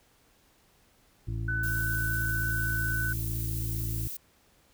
harmonic tone, 55.7 Hz, A1, 22 cents sharp, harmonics 1 / 2 / 3 / 5 / 6, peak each -34 / -32 / -44 / -49 / -46 dBFS, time 1.27-4.08 s, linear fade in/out 10 ms
sine tone, 1500 Hz, F#6, 23 cents sharp, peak -29 dBFS, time 1.48-3.13 s, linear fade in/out 5 ms
violet noise, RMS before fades -38 dBFS, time 1.63-4.17 s, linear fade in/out 5 ms
effects pink hiss -64 dBFS RMS until 4.73 s

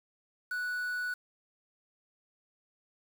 triangle tone with quantisation, 1476 Hz, F#6, 5 cents flat, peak -30 dBFS, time 0.51-1.14 s, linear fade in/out 5 ms, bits 8, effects none

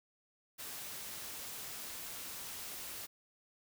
white noise, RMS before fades -45 dBFS, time 0.58-3.07 s, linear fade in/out 20 ms, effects none

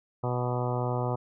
harmonic tone with a mistuned harmonic, 123.47 Hz, B2, in tune, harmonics 1 / 2 / 3 / 4 / 5 / 6 / 7 / 8 / 9 / 10, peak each -29 / -38 / -36 / -35 / -37 / -37 / -39 / -39 / -44 / -42 dBFS, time 0.23-1.16 s, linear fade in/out 10 ms, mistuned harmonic 9, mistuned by +21 cents, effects none

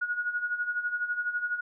sine tone with tremolo, 1450 Hz, F#6, 35 cents flat, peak -25 dBFS, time 0.01-1.61 s, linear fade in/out 10 ms, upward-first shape sine, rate 12 Hz, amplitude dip 70%, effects none

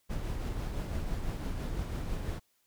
brown noise with tremolo, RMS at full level -33 dBFS, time 0.09-2.4 s, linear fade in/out 20 ms, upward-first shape triangle, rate 6 Hz, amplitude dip 40%, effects white hiss -73 dBFS RMS until 2.66 s

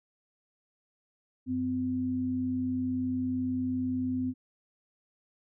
sine tone pair together, 95.7 / 255.5 Hz, G2 / C4, -41 / -41 cents, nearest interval octave + perfect fourth, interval 1700 cents, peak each -38 / -28 dBFS, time 1.46-4.34 s, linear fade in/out 50 ms, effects none

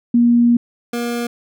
sine / 25% pulse tone pair in turn, 237.9 / 237.9 Hz, A#3 / A#3, +35 / +35 cents, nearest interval unison, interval 0 cents, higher neither, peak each -9 / -16 dBFS, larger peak first, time 0.14-0.57 / 0.93-1.27 s, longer first, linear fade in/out 5 ms, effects none

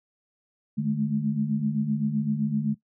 sine tone cluster, 149.6 / 208.9 / 216.7 Hz, D3 / G#3 / A3, +32 / +10 / -26 cents, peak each -28 / -29 / -26 dBFS, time 0.77-2.75 s, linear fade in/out 20 ms, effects noise-tail reverb RT60 0.1 s tail -17 dB re dry

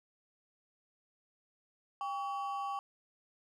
triangle ring-modulated tone, 964 Hz, B5, 42 cents flat, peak -30 dBFS, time 2.01-2.79 s, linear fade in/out 0 ms, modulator 166 Hz, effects none

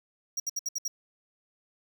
square tone bursts, 5680 Hz, F8, 28 cents sharp, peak -29 dBFS, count 6, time 0.37-0.88 s, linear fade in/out 5 ms, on 30 ms, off 66 ms, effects none

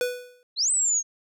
square tone with exponential decay, 493.9 Hz, B4, in tune, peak -21 dBFS, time 0.01-0.43 s, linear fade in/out 1 ms, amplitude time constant 91 ms
sine exponential two-way sweep, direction up then down, 3844 to 8230 to 6430 Hz, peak -20 dBFS, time 0.56-1.03 s, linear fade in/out 50 ms, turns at 0.71 s
effects none

